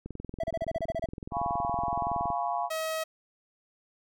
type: click train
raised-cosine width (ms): 3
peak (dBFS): -25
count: 49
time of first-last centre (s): 0.06-2.303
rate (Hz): 21.4
type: tone bursts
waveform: triangle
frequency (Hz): 659.3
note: E5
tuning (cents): 0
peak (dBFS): -26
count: 10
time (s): 0.4-1.059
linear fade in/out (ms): 5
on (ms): 38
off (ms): 31
type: chord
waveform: sine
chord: C# dominant seventh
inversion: first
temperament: equal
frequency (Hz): 698.5 / 830.6 / 987.8 / 1108.7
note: E#5 / G#5 / B5 / C#6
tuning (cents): 0 / 0 / 0 / 0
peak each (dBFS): -31 / -33 / -34 / -36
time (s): 1.31-2.7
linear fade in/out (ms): 50
type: tone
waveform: sawtooth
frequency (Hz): 638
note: D#5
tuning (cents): +43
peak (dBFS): -26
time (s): 2.7-3.04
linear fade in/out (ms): 10
effects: none